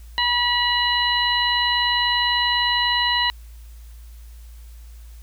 harmonic tone with a mistuned harmonic, 970 Hz, B5, 31 cents flat, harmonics 1 / 2 / 3 / 4, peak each -23 / -23 / -23 / -23 dBFS, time 0.18-3.3 s, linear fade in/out 0 ms, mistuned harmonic 4, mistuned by +50 cents, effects added 57 Hz sine -38 dBFS peak until 5.22 s + white hiss -55 dBFS RMS until 5.22 s

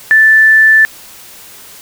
sine tone, 1760 Hz, A6, in tune, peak -3 dBFS, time 0.11-0.85 s, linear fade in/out 0 ms, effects white hiss -35 dBFS RMS until 1.81 s

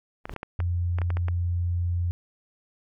brown noise with exponential growth, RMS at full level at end -30 dBFS, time 0.24-0.34 s, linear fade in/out 2 ms, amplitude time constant 20 ms
clicks, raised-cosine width 0.5 ms, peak -19 dBFS, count 10, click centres 0.255 / 0.295 / 0.363 / 0.431 / 0.603 / 0.986 / 1.017 / 1.104 / 1.17 / 1.284 s
sine tone, 87.31 Hz, F2, in tune, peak -23 dBFS, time 0.59-2.11 s, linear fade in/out 0 ms
effects none

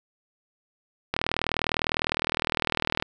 click train, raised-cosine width 0.3 ms, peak -8 dBFS, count 76, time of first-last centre 1.14-3.024 s, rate 39.8 Hz, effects none

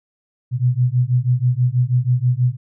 sine beating tone pair, 121.6 / 127.8 Hz, B2 / C3, -26 / -40 cents, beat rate 6.2 Hz, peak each -17 dBFS, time 0.51-2.57 s, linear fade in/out 50 ms, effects none

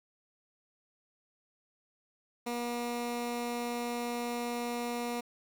15% pulse tone, 239.5 Hz, A#3, 47 cents sharp, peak -27 dBFS, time 2.46-5.21 s, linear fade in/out 10 ms, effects 10-bit

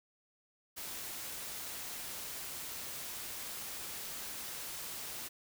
white noise, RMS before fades -43 dBFS, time 0.76-5.29 s, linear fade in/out 20 ms, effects none

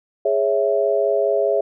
sine chord, C# minor, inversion second, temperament equal, 415.3 / 554.4 / 659.3 Hz, G#4 / C#5 / E5, 0 / 0 / 0 cents, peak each -20 dBFS, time 0.25-1.61 s, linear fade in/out 5 ms, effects none

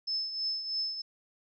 sine tone with tremolo, 5240 Hz, E8, 11 cents flat, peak -28 dBFS, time 0.07-1.02 s, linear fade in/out 10 ms, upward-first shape triangle, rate 3.1 Hz, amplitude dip 65%, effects none

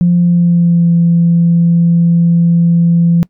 sine tone with pitch glide, 174.61 to 169.74 Hz, F3 to F3, 0 to -49 cents, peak -5 dBFS, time 0.01-3.23 s, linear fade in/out 0 ms, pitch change -49 cents, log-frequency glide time 0.16-0.92 s, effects noise-tail reverb RT60 0.1 s tail -22 dB re dry + tanh soft clip ceiling -1 dBFS

